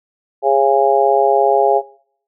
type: harmonic tone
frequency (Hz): 137.1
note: C#3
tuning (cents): -19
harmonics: 3 / 4 / 5 / 6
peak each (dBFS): -16 / -16 / -16 / -16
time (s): 0.42-1.82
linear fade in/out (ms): 50
effects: noise-tail reverb RT60 0.6 s tail -20 dB re dry